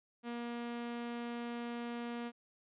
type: tone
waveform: sawtooth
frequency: 237.5 Hz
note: A#3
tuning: 33 cents sharp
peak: -35 dBFS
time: 0.23-2.32 s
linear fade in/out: 50 ms
effects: resampled to 8000 Hz